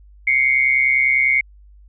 sine tone pair together, 2100 / 2230 Hz, C7 / C#7, +6 / +10 cents, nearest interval minor second, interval 104 cents, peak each -16 dBFS, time 0.27-1.41 s, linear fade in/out 5 ms, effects added 50 Hz sine -43 dBFS peak until 1.88 s

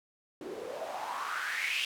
white noise with band-pass filter sweep, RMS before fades -36 dBFS, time 0.41-1.85 s, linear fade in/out 2 ms, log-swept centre 330 to 2900 Hz, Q 5.9, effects none

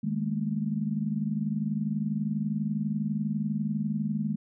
sine chord, D# suspended fourth, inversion none, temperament equal with one note detuned, 155.56 / 207.7 / 227.8 Hz, D#3 / G#3 / A#3, 0 / 0 / -40 cents, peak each -32 / -29 / -33 dBFS, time 0.03-4.36 s, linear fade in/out 10 ms, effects none

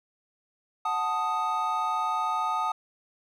triangle chord, D# diminished, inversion first, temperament equal, 740 / 880 / 1244.5 Hz, F#5 / A5 / D#6, 0 / 0 / 0 cents, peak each -31 / -28 / -26 dBFS, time 0.85-2.72 s, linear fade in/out 5 ms, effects none

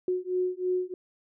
sine beating tone pair, 363.8 / 366.9 Hz, F#4 / F#4, -29 / -15 cents, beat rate 3.1 Hz, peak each -29 dBFS, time 0.08-0.94 s, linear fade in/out 2 ms, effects none

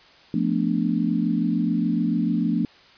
sine chord, B half-diminished seventh, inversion second, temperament equal with one note detuned, 174.61 / 220 / 246.9 / 292 Hz, F3 / A3 / B3 / D4, 0 / 0 / 0 / -10 cents, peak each -25 / -24 / -26 / -26 dBFS, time 0.34-2.65 s, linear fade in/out 2 ms, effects white hiss -51 dBFS RMS until 2.97 s + resampled to 11025 Hz

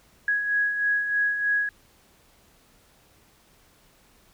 sine beating tone pair, 1661.2 / 1664.4 Hz, G#6 / G#6, 0 / +3 cents, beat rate 3.2 Hz, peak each -31 / -22 dBFS, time 0.28-1.69 s, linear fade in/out 2 ms, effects pink hiss -59 dBFS RMS until 4.33 s

